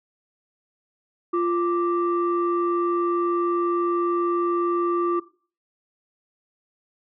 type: tone pair together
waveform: sine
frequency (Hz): 347.3 / 1174.7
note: F4 / D6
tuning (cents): -10 / 0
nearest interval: octave + major sixth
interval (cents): 2110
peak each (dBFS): -20 / -24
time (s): 1.33-5.2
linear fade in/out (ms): 10
effects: noise-tail reverb RT60 0.4 s tail -18 dB re dry + tanh soft clip ceiling -14 dBFS